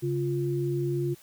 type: tone pair together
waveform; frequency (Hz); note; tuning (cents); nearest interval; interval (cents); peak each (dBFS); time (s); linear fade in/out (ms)
sine; 138.59 / 349.2; C#3 / F4; 0 / 0; octave + major third; 1600; -28; 0.02-1.15; 20
effects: white hiss -55 dBFS RMS until 1.22 s